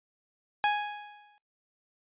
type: tone with exponential decay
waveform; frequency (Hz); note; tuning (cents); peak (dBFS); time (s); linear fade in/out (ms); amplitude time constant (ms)
sawtooth; 830.6; G#5; 0; -18; 0.64-1.38; 0; 160
effects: noise-tail reverb RT60 0.2 s tail -25 dB re dry + resampled to 8000 Hz